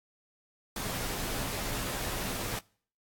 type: noise with comb filter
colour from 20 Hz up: pink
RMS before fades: -35 dBFS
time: 0.76-2.59 s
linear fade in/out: 2 ms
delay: 13 ms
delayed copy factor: -0.5
effects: noise-tail reverb RT60 0.5 s tail -24 dB re dry + AAC 64 kbps